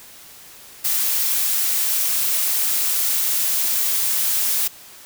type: noise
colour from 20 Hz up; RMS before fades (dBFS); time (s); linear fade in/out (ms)
blue; -20; 0.84-4.68; 10
effects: white hiss -43 dBFS RMS until 5.05 s